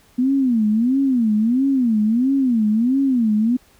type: tone with vibrato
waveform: sine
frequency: 241.1 Hz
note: B3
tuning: 41 cents flat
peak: -14 dBFS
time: 0.18-3.57 s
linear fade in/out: 10 ms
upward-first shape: sine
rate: 1.5 Hz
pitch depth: 230 cents each way
effects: pink hiss -54 dBFS RMS until 3.79 s